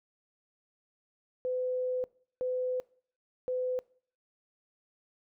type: tone bursts at uneven times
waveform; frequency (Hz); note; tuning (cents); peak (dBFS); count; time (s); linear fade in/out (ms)
sine; 506; B4; +42; -29; 3; 1.45-2.04 / 2.41-2.8 / 3.48-3.79; 0
effects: noise-tail reverb RT60 0.5 s tail -23 dB re dry